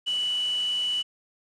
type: tone in noise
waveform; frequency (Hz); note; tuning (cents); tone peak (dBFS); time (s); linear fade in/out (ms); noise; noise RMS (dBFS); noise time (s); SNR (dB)
sine; 2960; F#7; 0; -24; 0.06-1.03; 20; white; -42; 0.06-1.03; +15
effects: resampled to 22050 Hz